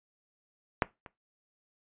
clicks, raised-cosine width 0.5 ms, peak -8 / -29 dBFS, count 2, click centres 0.822 / 1.062 s, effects noise-tail reverb RT60 0.2 s tail -19 dB re dry + resampled to 8000 Hz

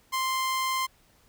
sawtooth tone, 1046.5 Hz, C6, in tune, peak -22 dBFS, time 0.12-0.87 s, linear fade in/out 20 ms, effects pink hiss -62 dBFS RMS until 1.28 s

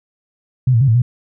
sine tone with pitch steps, 127.9 / 114.1 / 136.6 / 111.9 / 122.8 Hz, C3 / A#2 / C#3 / A2 / B2, -39 / -37 / -25 / +30 / -9 cents, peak -9 dBFS, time 0.67-1.02 s, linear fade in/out 5 ms, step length 70 ms, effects none

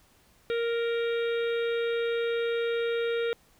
harmonic tone, 466.2 Hz, A#4, in tune, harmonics 1 / 3 / 4 / 5 / 6 / 7 / 8, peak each -26 / -37 / -43 / -41 / -47 / -46 / -43 dBFS, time 0.5-3.33 s, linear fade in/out 0 ms, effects pink hiss -62 dBFS RMS until 3.59 s

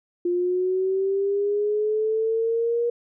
sine linear sweep, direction up, 349.2 to 476.1 Hz, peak -20 dBFS, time 0.25-2.9 s, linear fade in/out 5 ms, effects none

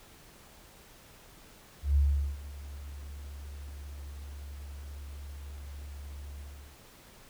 sine tone with ADSR envelope, 70.9 Hz, C#2, 40 cents sharp, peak -20 dBFS, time 1.82-6.81 s, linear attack 140 ms, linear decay 410 ms, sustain -20 dB, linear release 420 ms, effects pink hiss -55 dBFS RMS until 7.29 s

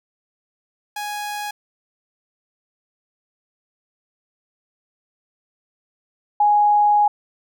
sawtooth / sine tone pair in turn, 830.6 / 830.6 Hz, G#5 / G#5, 0 / 0 cents, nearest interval unison, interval 0 cents, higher neither, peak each -22 / -12 dBFS, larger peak second, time 0.96-1.51 / 6.4-7.08 s, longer second, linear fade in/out 5 ms, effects none

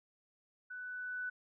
sine tone with level ramp, 1492 Hz, F#6, 14 cents sharp, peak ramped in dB -43 to -36 dBFS, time 0.7-1.3 s, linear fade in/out 10 ms, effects none

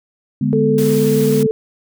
sine chord, G# diminished, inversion second, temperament equal, 146.83 / 207.7 / 246.9 Hz, D3 / G#3 / B3, 0 / 0 / 0 cents, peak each -18 dBFS, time 0.41-1.47 s, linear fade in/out 5 ms
sine tone with vibrato, 439.2 Hz, A4, 3 cents flat, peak -14 dBFS, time 0.53-1.51 s, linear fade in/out 0 ms, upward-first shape square, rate 19 Hz, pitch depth 13 cents each way
white noise, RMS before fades -29 dBFS, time 0.78-1.43 s, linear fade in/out 2 ms
effects none

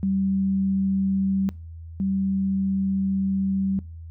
sine tone pair in turn, 193.3 / 193.3 Hz, G3 / G3, -24 / -24 cents, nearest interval unison, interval 0 cents, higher neither, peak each -20 / -21 dBFS, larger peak first, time 0.03-1.49 / 2-3.79 s, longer second, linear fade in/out 0 ms, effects noise-tail reverb RT60 0.4 s tail -25 dB re dry + added 82 Hz sine -36 dBFS peak until 4.1 s

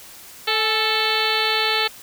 harmonic tone with a mistuned harmonic, 439.7 Hz, A4, 1 cent flat, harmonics 1 / 2 / 3 / 4 / 5 / 6 / 7 / 8 / 9 / 10, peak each -27 / -27 / -27 / -27 / -27 / -27 / -27 / -27 / -27 / -27 dBFS, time 0.47-1.88 s, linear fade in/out 10 ms, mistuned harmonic 2, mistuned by -56 cents, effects white hiss -42 dBFS RMS until 2.02 s

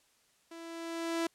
sawtooth tone with level ramp, 332.4 Hz, E4, 15 cents sharp, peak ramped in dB -42 to -25 dBFS, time 0.51-1.27 s, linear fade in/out 5 ms, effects white hiss -69 dBFS RMS until 1.34 s + low-pass 10000 Hz 12 dB/octave

